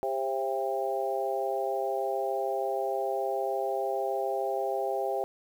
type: harmonic tone with a mistuned harmonic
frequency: 132.8 Hz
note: C3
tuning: 26 cents sharp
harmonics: 3 / 4 / 5 / 6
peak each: -33 / -33 / -33 / -33 dBFS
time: 0.03-5.24 s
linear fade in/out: 0 ms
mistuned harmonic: 5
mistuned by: +16 cents
effects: 9-bit